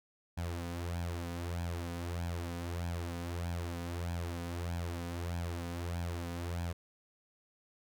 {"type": "tone with flanger", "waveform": "sawtooth", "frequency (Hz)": 86, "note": "F2", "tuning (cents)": -26, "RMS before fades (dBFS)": -38, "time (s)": [0.37, 6.73], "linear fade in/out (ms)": 10, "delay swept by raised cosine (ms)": [1.2, 4.1], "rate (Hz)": 1.6, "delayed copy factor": 0.65, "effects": []}